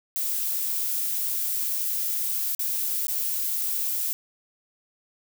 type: noise with dropouts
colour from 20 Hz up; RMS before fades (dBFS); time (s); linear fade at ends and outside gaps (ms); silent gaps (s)
violet; -27; 0.16-4.13; 0; 2.549-2.593 / 3.069-3.082
effects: none